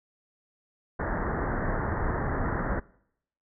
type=low-pass noise; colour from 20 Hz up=pink; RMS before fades=-29 dBFS; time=0.99-2.8 s; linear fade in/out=10 ms; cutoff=1900 Hz; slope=96 dB/octave; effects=noise-tail reverb RT60 0.7 s tail -22 dB re dry